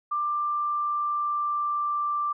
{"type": "tone with pitch glide", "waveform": "sine", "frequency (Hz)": [1185, 1177.5], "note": ["D6", "D6"], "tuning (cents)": [15, 4], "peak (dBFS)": -24, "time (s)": [0.11, 2.33], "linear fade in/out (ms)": 10, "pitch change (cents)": -11, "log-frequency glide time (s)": [0.23, 2.07], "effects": []}